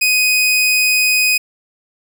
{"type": "tone", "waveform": "sawtooth", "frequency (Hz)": 2500, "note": "D#7", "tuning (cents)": 8, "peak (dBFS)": -8, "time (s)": [0.01, 1.38], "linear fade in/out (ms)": 10, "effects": []}